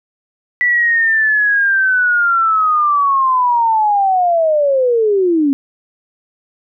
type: linear sweep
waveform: sine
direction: down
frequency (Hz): 1969 to 267.9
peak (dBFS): -10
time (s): 0.61-5.53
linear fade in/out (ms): 0
effects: none